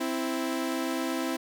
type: tone pair together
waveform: sawtooth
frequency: 261.6 / 329.6 Hz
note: C4 / E4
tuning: 0 / 0 cents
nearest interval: major third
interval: 400 cents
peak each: -27 dBFS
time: 0-1.37 s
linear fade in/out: 10 ms
effects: none